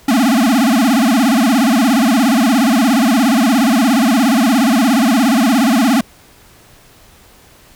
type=tone with vibrato; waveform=square; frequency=246.9 Hz; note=B3; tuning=in tune; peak=-10 dBFS; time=0.08-6.01 s; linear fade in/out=5 ms; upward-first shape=sine; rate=17 Hz; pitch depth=250 cents each way; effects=pink hiss -45 dBFS RMS until 7.75 s